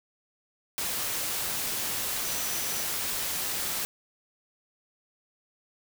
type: tone in noise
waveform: sine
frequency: 5920 Hz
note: F#8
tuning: in tune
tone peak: -39 dBFS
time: 2.25-2.83 s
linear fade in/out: 0 ms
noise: white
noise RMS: -31 dBFS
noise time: 0.78-3.85 s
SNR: -11 dB
effects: none